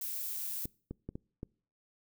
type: noise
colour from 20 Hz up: violet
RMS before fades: -38 dBFS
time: 0.01-0.66 s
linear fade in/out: 5 ms
type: clicks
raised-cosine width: 3 ms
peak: -27 dBFS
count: 5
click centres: 0.655 / 0.91 / 1.09 / 1.155 / 1.431 s
effects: noise-tail reverb RT60 0.5 s tail -26 dB re dry